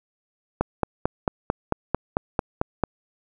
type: click train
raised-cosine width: 1 ms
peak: -6 dBFS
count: 11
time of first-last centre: 0.61-2.837 s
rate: 4.49 Hz
effects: none